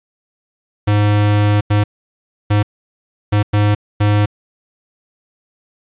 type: tone bursts at uneven times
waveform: square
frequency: 103.83 Hz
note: G#2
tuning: in tune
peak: -11 dBFS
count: 6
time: 0.87-1.61 / 1.7-1.84 / 2.5-2.63 / 3.32-3.43 / 3.53-3.75 / 4-4.26 s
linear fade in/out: 10 ms
effects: resampled to 8000 Hz + 7-bit